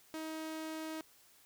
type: tone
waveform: sawtooth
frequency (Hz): 316.5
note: D#4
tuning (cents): +30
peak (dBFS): -36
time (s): 0.14-1.01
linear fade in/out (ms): 0
effects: white hiss -64 dBFS RMS until 1.45 s